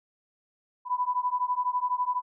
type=beating tone pair; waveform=sine; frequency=987.8 / 999.8 Hz; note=B5 / B5; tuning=0 / +21 cents; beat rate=12 Hz; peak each=-28 / -28 dBFS; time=0.85-2.22 s; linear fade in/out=50 ms; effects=none